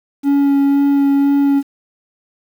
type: tone with vibrato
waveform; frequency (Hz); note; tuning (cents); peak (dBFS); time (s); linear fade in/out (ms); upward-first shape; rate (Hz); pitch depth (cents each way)
triangle; 280.2; C#4; +19; -8; 0.23-1.63; 50; sine; 2; 10
effects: 7-bit